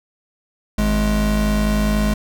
square tone pair together, 52.2 / 210.5 Hz, G#1 / G#3, +10 / +24 cents, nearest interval 2 octaves, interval 2414 cents, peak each -19 dBFS, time 0.78-2.14 s, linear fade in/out 5 ms, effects none

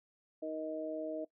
harmonic tone, 156.8 Hz, D#3, 14 cents sharp, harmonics 2 / 3 / 4, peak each -41 / -44 / -39 dBFS, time 0.42-1.25 s, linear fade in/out 10 ms, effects noise-tail reverb RT60 0.1 s tail -19 dB re dry

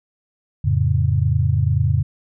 sine chord, F augmented, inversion none, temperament equal with one note detuned, 87.31 / 109.49 / 138.59 Hz, F2 / A2 / C#3, 0 / -8 / 0 cents, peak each -19 dBFS, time 0.64-2.03 s, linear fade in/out 10 ms, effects none

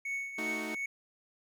triangle tone with tremolo, 2217 Hz, C#7, in tune, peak -30 dBFS, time 0.05-0.86 s, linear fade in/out 5 ms, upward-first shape triangle, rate 2.8 Hz, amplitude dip 70%
sawtooth chord, D# diminished, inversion second, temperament equal with one note detuned, 221.1 / 311.1 / 370 Hz, A3 / D#4 / F#4, +9 / 0 / 0 cents, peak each -37 / -36 / -40 dBFS, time 0.38-0.75 s, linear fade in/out 5 ms
effects none

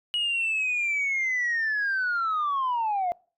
sine linear sweep, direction down, 2910 to 685 Hz, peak -22 dBFS, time 0.14-3.12 s, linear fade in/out 0 ms, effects noise-tail reverb RT60 0.4 s tail -26 dB re dry + tanh soft clip ceiling -21 dBFS

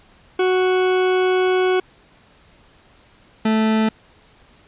40% pulse tone pair in turn, 370 / 219.3 Hz, F#4 / A3, 0 / -6 cents, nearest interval major sixth, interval 906 cents, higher first, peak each -14 dBFS, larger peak neither, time 0.39-1.8 / 3.45-3.89 s, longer first, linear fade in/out 5 ms, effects pink hiss -52 dBFS RMS until 4.67 s + resampled to 8000 Hz

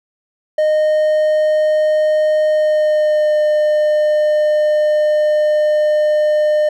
triangle tone with pitch glide, 615 to 605.5 Hz, D#5 to D#5, -20 to -47 cents, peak -9 dBFS, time 0.58-6.69 s, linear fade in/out 5 ms, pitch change -27 cents, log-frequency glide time 2.48-3.4 s, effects none

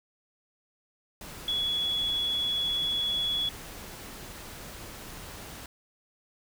sine tone in noise, 3378 Hz, G#7, 29 cents sharp, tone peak -26 dBFS, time 1.48-3.49 s, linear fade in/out 2 ms, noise pink, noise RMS -43 dBFS, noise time 1.21-5.66 s, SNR +14 dB, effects none

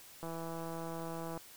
click train, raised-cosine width 1 ms, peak -29 dBFS, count 190, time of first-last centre 0.23-1.375 s, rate 165 Hz, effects white hiss -55 dBFS RMS until 1.56 s

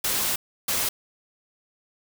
white noise bursts at uneven times, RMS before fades -25 dBFS, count 2, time 0.04-0.36 / 0.68-0.89 s, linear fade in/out 5 ms, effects none

